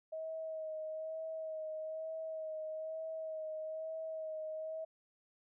sine tone with vibrato, 634 Hz, D#5, 32 cents sharp, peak -39 dBFS, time 0.12-4.85 s, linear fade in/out 10 ms, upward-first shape sine, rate 1.1 Hz, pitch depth 22 cents each way, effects none

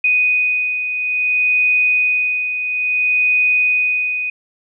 sine beating tone pair, 2489 / 2489.59 Hz, D#7 / D#7, 0 / 0 cents, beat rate 0.59 Hz, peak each -22 / -14 dBFS, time 0.04-4.3 s, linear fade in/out 5 ms, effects none

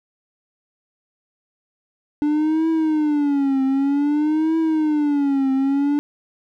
triangle tone with vibrato, 293.7 Hz, D4, in tune, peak -14 dBFS, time 2.22-5.99 s, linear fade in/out 0 ms, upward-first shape triangle, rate 0.53 Hz, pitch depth 180 cents each way, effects none

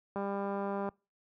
click train, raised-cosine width 1 ms, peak -23 dBFS, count 146, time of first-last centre 0.16-0.889 s, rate 199 Hz, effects noise-tail reverb RT60 0.3 s tail -26 dB re dry + high-pass 80 Hz 12 dB/octave

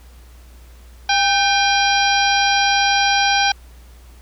harmonic tone with a mistuned harmonic, 802 Hz, G5, 39 cents sharp, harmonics 1 / 2 / 3 / 4 / 5 / 6 / 7, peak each -17 / -20 / -22 / -23 / -24 / -25 / -25 dBFS, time 1.09-3.52 s, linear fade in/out 5 ms, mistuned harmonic 2, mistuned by -63 cents, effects added 60 Hz sine -40 dBFS peak until 4.21 s + pink hiss -51 dBFS RMS until 4.21 s

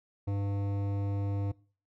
sine tone with hard clipping, 100 Hz, G2, 35 cents sharp, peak -31 dBFS, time 0.27-1.52 s, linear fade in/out 10 ms, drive 14 dB, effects noise-tail reverb RT60 0.4 s tail -22 dB re dry

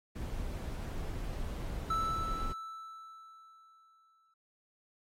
brown noise, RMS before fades -38 dBFS, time 0.15-2.53 s, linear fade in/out 10 ms
triangle tone with exponential decay, 1318.5 Hz, E6, in tune, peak -27 dBFS, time 1.9-4.34 s, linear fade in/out 5 ms, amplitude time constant 530 ms
effects AAC 48 kbps

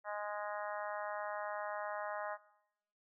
harmonic tone, 207.7 Hz, G#3, in tune, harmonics 3 / 4 / 5 / 6 / 7 / 8 / 9, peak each -42 / -44 / -46 / -48 / -49 / -50 / -51 dBFS, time 0.04-2.38 s, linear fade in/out 50 ms, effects noise-tail reverb RT60 0.9 s tail -21 dB re dry

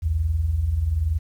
sine tone pair together, 60.5 / 81.41 Hz, B1 / E2, -35 / -21 cents, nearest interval perfect fourth, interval 514 cents, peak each -27 / -20 dBFS, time 0.02-1.19 s, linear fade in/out 20 ms, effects 9-bit

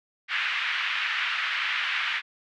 pink band-pass noise, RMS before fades -28 dBFS, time 0.28-2.22 s, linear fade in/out 50 ms, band 1500 to 3000 Hz, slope 24 dB/octave, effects none

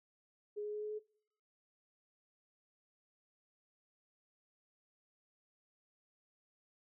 sine tone with pitch steps, 416.7 / 419.1 / 421.5 / 424 / 426.4 Hz, G#4 / G#4 / G#4 / G#4 / G#4, +6 / +16 / +26 / +36 / +46 cents, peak -38 dBFS, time 0.56-0.995 s, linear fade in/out 20 ms, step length 87 ms, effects noise-tail reverb RT60 0.6 s tail -22 dB re dry

